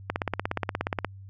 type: click train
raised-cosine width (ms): 0.5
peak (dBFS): -11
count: 17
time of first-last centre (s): 0.1-1.047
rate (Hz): 16.9
effects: added 97 Hz sine -42 dBFS peak until 1.29 s